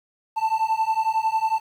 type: beating tone pair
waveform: triangle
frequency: 880 / 891 Hz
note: A5 / A5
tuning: 0 / +22 cents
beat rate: 11 Hz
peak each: -21 dBFS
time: 0.36-1.6 s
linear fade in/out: 20 ms
effects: 9-bit